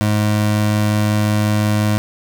25% pulse tone, 105.6 Hz, G#2, 29 cents sharp, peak -10 dBFS, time 0.01-1.98 s, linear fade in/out 0 ms, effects none

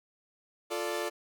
sawtooth chord, D minor, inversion first, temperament equal, 349.2 / 440 / 587.3 Hz, F4 / A4 / D5, 0 / 0 / 0 cents, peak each -32 dBFS, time 0.7-1.1 s, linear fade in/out 20 ms, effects none

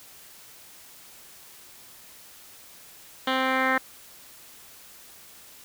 10% pulse tone with low-pass filter sweep, 261.6 Hz, C4, in tune, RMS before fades -24 dBFS, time 3.27-3.78 s, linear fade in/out 5 ms, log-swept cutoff 3000 to 1900 Hz, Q 4.4, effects white hiss -49 dBFS RMS until 5.64 s

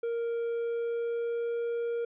triangle tone with pitch glide, 466.2 to 469.2 Hz, A#4 to A#4, 0 to +11 cents, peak -27 dBFS, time 0.03-2.05 s, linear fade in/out 5 ms, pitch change +11 cents, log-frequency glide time 0.43-1.64 s, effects resampled to 8000 Hz

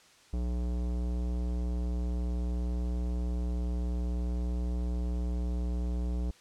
sine tone with tanh clipping, 60.3 Hz, B1, 41 cents flat, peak -31 dBFS, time 0.33-6.31 s, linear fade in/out 5 ms, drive 18 dB, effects white hiss -59 dBFS RMS until 6.4 s + low-pass 7000 Hz 12 dB/octave

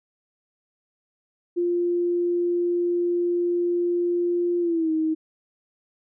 sine tone with pitch glide, 349.2 to 316.5 Hz, F4 to D#4, 0 to +30 cents, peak -20 dBFS, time 1.56-5.15 s, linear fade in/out 20 ms, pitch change -170 cents, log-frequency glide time 4.6-4.91 s, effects none

